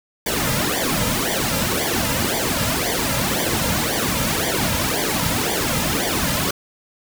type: noise with flanger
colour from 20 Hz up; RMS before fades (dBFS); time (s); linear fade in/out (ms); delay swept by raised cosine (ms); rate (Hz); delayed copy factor
pink; -21; 0.26-6.51; 5; 0.74 to 2.74; 1.9; -0.9
effects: none